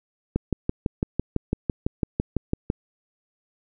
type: click train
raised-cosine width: 3 ms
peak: -9 dBFS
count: 15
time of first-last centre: 0.36-2.701 s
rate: 5.98 Hz
effects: none